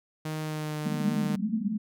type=tone with pitch glide; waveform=sawtooth; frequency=155.56 to 151.66 Hz; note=D#3 to D#3; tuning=0 to -44 cents; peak=-27 dBFS; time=0.25-1.36 s; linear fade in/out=5 ms; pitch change=-44 cents; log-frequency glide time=0.4-0.79 s
type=band-pass noise; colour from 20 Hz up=pink; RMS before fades=-29 dBFS; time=0.85-1.78 s; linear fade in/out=20 ms; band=190 to 230 Hz; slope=96 dB/octave
effects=none